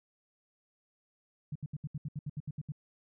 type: tone bursts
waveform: sine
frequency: 147.5 Hz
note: D3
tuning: 8 cents sharp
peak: -34 dBFS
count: 12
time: 1.52-2.721 s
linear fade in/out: 5 ms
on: 35 ms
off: 71 ms
effects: none